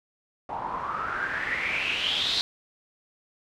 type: noise with low-pass filter sweep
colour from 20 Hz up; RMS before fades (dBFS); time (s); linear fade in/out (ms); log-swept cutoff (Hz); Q
white; -29; 0.49-2.41; 0; 830 to 4100; 7.6
effects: none